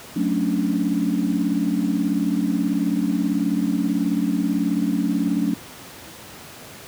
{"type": "chord", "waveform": "sine", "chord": "D major seventh", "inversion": "first", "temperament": "just", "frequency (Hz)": [183.54, 220.2, 275.3, 293.7], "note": ["F#3", "A3", "C#4", "D4"], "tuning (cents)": [-14, 2, -12, 0], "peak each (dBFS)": -24, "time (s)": [0.16, 5.54], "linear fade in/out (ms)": 5, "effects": ["pink hiss -40 dBFS RMS until 6.87 s", "high-pass 100 Hz 12 dB/octave"]}